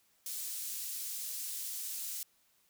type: high-pass noise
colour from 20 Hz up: pink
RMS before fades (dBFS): -40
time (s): 0.26-2.23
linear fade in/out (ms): 2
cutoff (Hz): 7100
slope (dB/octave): 12
effects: white hiss -71 dBFS RMS until 2.69 s